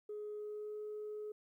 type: tone with pitch glide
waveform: sine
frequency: 420 to 423.2 Hz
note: G#4 to G#4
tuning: +19 to +33 cents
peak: -40 dBFS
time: 0.09-1.32 s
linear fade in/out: 5 ms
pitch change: +14 cents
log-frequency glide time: 0.39-0.78 s
effects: tanh soft clip ceiling -38 dBFS + 13-bit